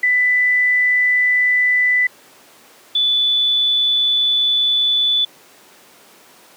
sine tone pair in turn, 1991 / 3475 Hz, B6 / A7, +14 / -22 cents, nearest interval minor seventh, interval 964 cents, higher second, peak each -12 / -13 dBFS, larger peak first, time 0.03-2.07 / 2.95-5.25 s, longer second, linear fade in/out 5 ms, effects pink hiss -46 dBFS RMS until 6.56 s + high-pass 300 Hz 12 dB/octave

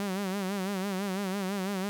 sawtooth tone with vibrato, 194.1 Hz, G3, 17 cents flat, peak -26 dBFS, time 0-1.89 s, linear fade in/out 0 ms, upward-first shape sine, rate 6 Hz, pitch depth 93 cents each way, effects none

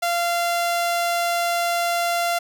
sawtooth tone, 690 Hz, F5, 21 cents flat, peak -16 dBFS, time 0.02-2.39 s, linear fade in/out 10 ms, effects none

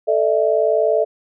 sine chord, A suspended fourth, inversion none, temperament equal with one note detuned, 440 / 599.3 / 659.3 Hz, A4 / D5 / E5, 0 / +35 / 0 cents, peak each -18 dBFS, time 0.07-1.05 s, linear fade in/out 20 ms, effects none

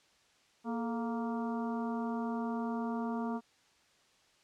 harmonic tone with a mistuned harmonic, 233.1 Hz, A#3, in tune, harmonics 1 / 2 / 3 / 4 / 5 / 6, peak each -34 / -42 / -43 / -43 / -46 / -52 dBFS, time 0.64-3.41 s, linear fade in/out 50 ms, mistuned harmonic 2, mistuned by -110 cents, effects white hiss -67 dBFS RMS until 4.43 s + low-pass 6000 Hz 12 dB/octave

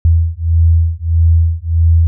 sine beating tone pair, 81.9 / 83.5 Hz, E2 / E2, -11 / +23 cents, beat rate 1.6 Hz, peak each -11 dBFS, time 0.05-2.07 s, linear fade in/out 0 ms, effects none

